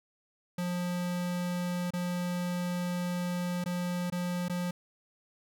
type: tone with dropouts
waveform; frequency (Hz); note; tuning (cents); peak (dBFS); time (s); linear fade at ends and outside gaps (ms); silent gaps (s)
square; 177.4; F3; +27; -31; 0.58-4.71; 5; 1.906-1.935 / 3.641-3.659 / 4.101-4.122 / 4.484-4.496
effects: none